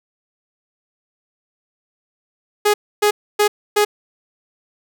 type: tone bursts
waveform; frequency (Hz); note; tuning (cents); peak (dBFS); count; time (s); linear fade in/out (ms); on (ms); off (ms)
sawtooth; 416.5; G#4; +5; -8; 4; 2.65-3.85; 10; 90; 280
effects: none